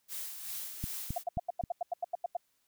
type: noise with tremolo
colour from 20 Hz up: blue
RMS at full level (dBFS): -39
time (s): 0.08-1.24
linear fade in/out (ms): 50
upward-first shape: sine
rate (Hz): 2.6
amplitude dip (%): 50
type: click train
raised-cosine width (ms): 5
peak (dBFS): -23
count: 4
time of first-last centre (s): 0.84-1.638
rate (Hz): 3.76
type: tone bursts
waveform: sine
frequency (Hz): 698.5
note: F5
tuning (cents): 0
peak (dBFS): -29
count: 12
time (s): 1.16-2.369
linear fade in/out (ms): 5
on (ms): 21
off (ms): 87
effects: white hiss -75 dBFS RMS until 2.67 s